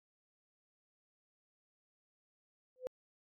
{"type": "tone with exponential growth", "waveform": "sine", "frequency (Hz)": 508, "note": "B4", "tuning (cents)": 49, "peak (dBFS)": -32, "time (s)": [2.76, 2.87], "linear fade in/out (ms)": 0, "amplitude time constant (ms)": 22, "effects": ["AAC 64 kbps"]}